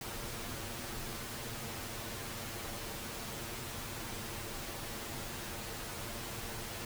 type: noise with comb filter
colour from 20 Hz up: pink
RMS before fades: -42 dBFS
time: 0.01-6.85 s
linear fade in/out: 2 ms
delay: 8.7 ms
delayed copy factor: +0.65
effects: none